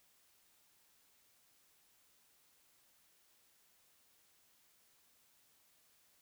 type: silence
effects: white hiss -71 dBFS RMS until 6.21 s